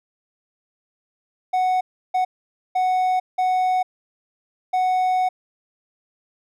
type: tone bursts at uneven times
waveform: triangle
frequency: 740 Hz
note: F#5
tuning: in tune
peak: -15 dBFS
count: 5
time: 1.53-1.81 / 2.14-2.25 / 2.75-3.2 / 3.38-3.83 / 4.73-5.29 s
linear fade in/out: 10 ms
effects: none